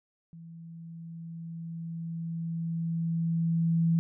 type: tone with level ramp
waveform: sine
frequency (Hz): 165.8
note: E3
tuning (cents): +10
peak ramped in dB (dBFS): -44 to -21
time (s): 0.33-3.99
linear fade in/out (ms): 0
effects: none